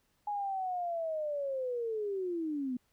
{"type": "linear sweep", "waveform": "sine", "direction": "down", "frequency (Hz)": [836, 242.8], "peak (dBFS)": -32, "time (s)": [0.27, 2.77], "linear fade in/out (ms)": 5, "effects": ["pink hiss -74 dBFS RMS until 2.92 s"]}